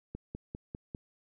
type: click train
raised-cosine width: 3 ms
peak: -26 dBFS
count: 5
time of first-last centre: 0.15-0.948 s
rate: 5.01 Hz
effects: none